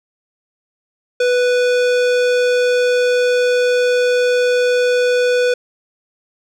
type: tone with hard clipping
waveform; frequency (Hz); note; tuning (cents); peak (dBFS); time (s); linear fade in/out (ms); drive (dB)
sine; 493.9; B4; 0; -14; 1.2-5.54; 5; 18
effects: none